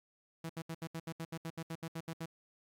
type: tone bursts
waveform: sawtooth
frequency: 163.7 Hz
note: E3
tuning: 12 cents flat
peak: -35 dBFS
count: 15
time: 0.44-2.258 s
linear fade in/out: 5 ms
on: 54 ms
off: 72 ms
effects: AAC 48 kbps